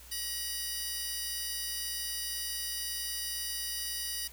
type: tone cluster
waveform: 15% pulse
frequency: 1904 / 2935 / 4771 / 5260 Hz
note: A#6 / F#7 / D8 / E8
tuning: +36 / -15 / +26 / -5 cents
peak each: -37 / -34 / -30 / -38 dBFS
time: 0.11-4.28 s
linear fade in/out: 10 ms
effects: added 60 Hz sine -53 dBFS peak until 4.32 s + white hiss -53 dBFS RMS until 4.32 s